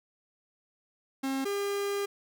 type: tone pair in turn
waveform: 45% pulse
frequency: 268.6 / 402.4 Hz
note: C4 / G4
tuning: +46 / +45 cents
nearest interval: perfect fifth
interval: 699 cents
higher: second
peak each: -29 / -29 dBFS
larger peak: neither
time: 1.23-1.45 / 1.45-2.06 s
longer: second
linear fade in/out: 10 ms
effects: none